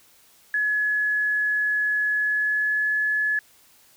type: tone with pitch glide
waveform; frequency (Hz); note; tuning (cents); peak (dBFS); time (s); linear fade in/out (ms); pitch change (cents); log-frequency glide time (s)
sine; 1697 to 1708.8; G#6 to G#6; +37 to +49; -20; 0.54-3.39; 2; +12; 2.06-2.95
effects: white hiss -56 dBFS RMS until 3.96 s